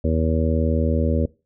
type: harmonic tone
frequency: 80.1 Hz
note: E2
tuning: 49 cents flat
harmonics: 1 / 2 / 3 / 4 / 5 / 6 / 7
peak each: -20 / -27 / -24 / -30 / -31 / -28 / -28 dBFS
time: 0.04-1.26 s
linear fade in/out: 5 ms
effects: noise-tail reverb RT60 0.3 s tail -22 dB re dry